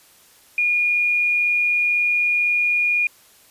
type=tone; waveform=sine; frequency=2434 Hz; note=D#7; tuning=39 cents flat; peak=-16 dBFS; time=0.58-3.07 s; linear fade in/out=2 ms; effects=white hiss -52 dBFS RMS until 3.5 s + resampled to 32000 Hz